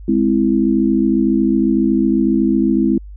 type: chord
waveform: sine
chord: Ab augmented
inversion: none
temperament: equal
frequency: 207.7 / 261.6 / 329.6 Hz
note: Ab3 / C4 / E4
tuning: 0 / 0 / 0 cents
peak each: -16 dBFS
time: 0.08-2.98 s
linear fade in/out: 5 ms
effects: added 50 Hz sine -31 dBFS peak until 3.16 s